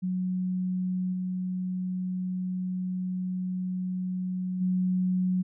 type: tone with level steps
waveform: sine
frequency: 183.7 Hz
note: F#3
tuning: 12 cents flat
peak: -26 / -28 / -23 dBFS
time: 0.02-5.43 s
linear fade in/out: 20 ms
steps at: 1.12 / 4.6 s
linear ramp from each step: 20 ms
effects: none